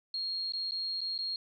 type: tone with dropouts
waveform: sine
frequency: 4259 Hz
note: C8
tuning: 30 cents sharp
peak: -32 dBFS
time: 0.14-1.36 s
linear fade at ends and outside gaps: 2 ms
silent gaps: 0.522-0.535 / 0.71-0.719 / 1.007-1.014 / 1.179-1.188 s
effects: none